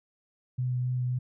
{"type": "tone with vibrato", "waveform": "sine", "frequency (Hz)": 125.5, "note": "B2", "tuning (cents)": 28, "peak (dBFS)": -26, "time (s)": [0.58, 1.19], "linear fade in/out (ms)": 10, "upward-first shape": "sine", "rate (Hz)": 3.7, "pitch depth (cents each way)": 12, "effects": []}